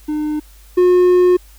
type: tone pair in turn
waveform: triangle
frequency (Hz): 302.7 / 360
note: D#4 / F#4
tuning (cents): -48 / -47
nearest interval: minor third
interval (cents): 301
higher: second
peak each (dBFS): -15 / -6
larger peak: second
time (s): 0.08-0.4 / 0.77-1.37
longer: second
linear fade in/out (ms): 10
effects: added 50 Hz sine -41 dBFS peak until 1.58 s + white hiss -49 dBFS RMS until 1.58 s